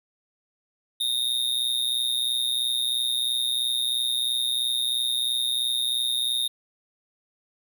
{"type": "tone with amplitude modulation", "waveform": "square", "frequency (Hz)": 3693, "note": "A#7", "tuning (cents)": -17, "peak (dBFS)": -20, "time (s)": [1, 6.48], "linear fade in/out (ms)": 10, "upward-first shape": "sine", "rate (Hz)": 123, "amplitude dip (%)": 85, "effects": []}